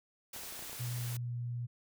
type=noise; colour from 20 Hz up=white; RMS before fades=-45 dBFS; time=0.33-1.17 s; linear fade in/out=5 ms
type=clicks; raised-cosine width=1 ms; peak=-37 dBFS; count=7; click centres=0.363 / 0.435 / 0.524 / 0.592 / 0.625 / 0.696 / 0.73 s
type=tone with pitch glide; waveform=sine; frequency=121.4 to 120.35 Hz; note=B2 to B2; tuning=-29 to -44 cents; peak=-35 dBFS; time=0.79-1.67 s; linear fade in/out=20 ms; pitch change=-15 cents; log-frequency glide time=1.12-1.36 s
effects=none